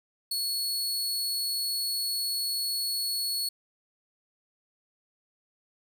sawtooth tone, 4379 Hz, C#8, 22 cents flat, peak -25 dBFS, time 0.31-3.49 s, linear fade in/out 5 ms, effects none

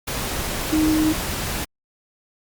sine tone in noise, 311.1 Hz, D#4, in tune, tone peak -16 dBFS, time 0.72-1.13 s, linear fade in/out 10 ms, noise pink, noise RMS -26 dBFS, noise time 0.07-1.65 s, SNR +7 dB, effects Opus 48 kbps

